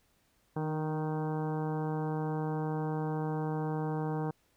harmonic tone with a mistuned harmonic, 155.56 Hz, D#3, in tune, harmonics 1 / 2 / 3 / 4 / 5 / 6 / 7 / 8 / 9 / 10, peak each -33 / -38 / -38 / -49 / -41 / -44 / -49 / -53 / -56 / -53 dBFS, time 0.56-4.31 s, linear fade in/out 5 ms, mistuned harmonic 2, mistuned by -21 cents, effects pink hiss -71 dBFS RMS until 4.56 s

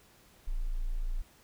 sine tone, 28.42 Hz, A#0, 43 cents flat, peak -29 dBFS, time 0.47-1.22 s, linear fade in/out 10 ms, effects pink hiss -61 dBFS RMS until 1.43 s

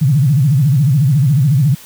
sine tone with vibrato, 139.8 Hz, C#3, 15 cents sharp, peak -8 dBFS, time 0.01-1.75 s, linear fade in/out 10 ms, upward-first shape sine, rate 14 Hz, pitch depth 230 cents each way, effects white hiss -38 dBFS RMS until 1.85 s

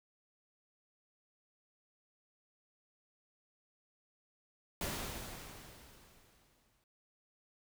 pink noise with exponential decay, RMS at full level -37 dBFS, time 4.81-6.84 s, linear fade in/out 2 ms, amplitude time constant 440 ms, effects none

